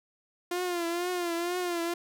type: tone with vibrato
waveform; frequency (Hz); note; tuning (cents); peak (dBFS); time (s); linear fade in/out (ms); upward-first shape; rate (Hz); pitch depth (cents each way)
sawtooth; 349.2; F4; 0; -25; 0.51-1.94; 5; triangle; 2.1; 76
effects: none